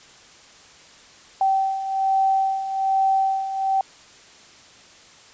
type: beating tone pair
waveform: sine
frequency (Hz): 772 / 773.2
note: G5 / G5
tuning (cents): -27 / -24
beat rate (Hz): 1.2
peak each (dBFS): -25 / -19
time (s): 1.41-3.81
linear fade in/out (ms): 2
effects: white hiss -48 dBFS RMS until 5.33 s + resampled to 16000 Hz